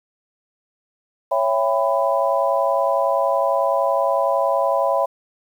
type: chord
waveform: sine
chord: C# half-diminished seventh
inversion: none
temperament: just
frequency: 554.4 / 665.2 / 798.3 / 997.9 Hz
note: C#5 / E5 / G5 / B5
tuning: 0 / +16 / +31 / +18 cents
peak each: -20 / -21 / -25 / -22 dBFS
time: 1.31-5.06 s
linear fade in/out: 10 ms
effects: 8-bit